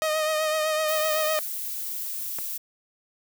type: tone with vibrato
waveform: sawtooth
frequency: 622.3 Hz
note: D#5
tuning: in tune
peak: -19 dBFS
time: 0.02-1.39 s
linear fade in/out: 0 ms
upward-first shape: triangle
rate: 7.9 Hz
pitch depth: 36 cents each way
type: noise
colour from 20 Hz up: violet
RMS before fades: -32 dBFS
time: 0.88-2.58 s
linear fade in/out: 10 ms
type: click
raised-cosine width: 0.5 ms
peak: -21 dBFS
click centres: 2.387 s
effects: none